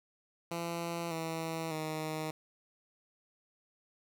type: tone with pitch steps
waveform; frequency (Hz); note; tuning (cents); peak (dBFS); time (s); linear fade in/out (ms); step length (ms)
10% pulse; 169.4 / 162.78 / 156.42; E3 / E3 / D#3; +48 / -21 / +10; -27; 0.51-2.31; 5; 600
effects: none